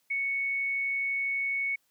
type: tone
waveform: sine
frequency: 2217 Hz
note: C#7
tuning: in tune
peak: -27 dBFS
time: 0.1-1.76 s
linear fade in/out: 10 ms
effects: white hiss -72 dBFS RMS until 1.9 s + high-pass 80 Hz 12 dB/octave